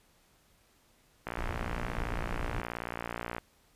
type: click train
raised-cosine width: 0.5 ms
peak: -20 dBFS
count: 125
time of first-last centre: 1.27-3.382 s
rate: 58.7 Hz
type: noise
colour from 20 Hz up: brown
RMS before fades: -36 dBFS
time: 1.37-2.62 s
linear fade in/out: 10 ms
effects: pink hiss -66 dBFS RMS until 3.75 s + resampled to 32000 Hz